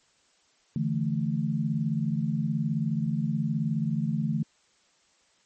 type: chord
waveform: sine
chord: D suspended second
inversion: none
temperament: equal with one note detuned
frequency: 145.9 / 164.81 / 220 Hz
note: D3 / E3 / A3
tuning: -11 / 0 / 0 cents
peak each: -29 dBFS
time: 0.76-4.43 s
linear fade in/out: 2 ms
effects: white hiss -65 dBFS RMS until 5.45 s + MP3 32 kbps